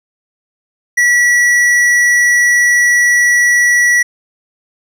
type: tone with tanh clipping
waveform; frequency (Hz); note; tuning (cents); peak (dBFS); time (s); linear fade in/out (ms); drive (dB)
sine; 1941; B6; -31; -9; 0.97-4.03; 10; 12
effects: none